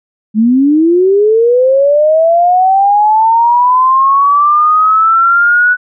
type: linear sweep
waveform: sine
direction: up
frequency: 208.3 to 1485 Hz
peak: -5 dBFS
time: 0.34-5.77 s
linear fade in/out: 50 ms
effects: none